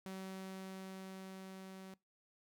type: tone with level ramp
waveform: sawtooth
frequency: 190 Hz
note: F#3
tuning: 46 cents sharp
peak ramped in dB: -40 to -46 dBFS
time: 0.06-1.94 s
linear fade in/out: 0 ms
effects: noise-tail reverb RT60 0.2 s tail -22 dB re dry